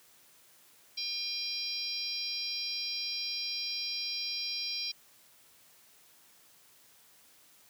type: harmonic tone with a mistuned harmonic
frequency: 804 Hz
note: G5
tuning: 44 cents sharp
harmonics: 3 / 4 / 5 / 6 / 7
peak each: -42 / -44 / -41 / -37 / -38 dBFS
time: 0.97-4.92 s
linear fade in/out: 10 ms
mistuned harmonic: 7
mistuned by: -22 cents
effects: white hiss -61 dBFS RMS until 7.69 s + high-pass 80 Hz 12 dB/octave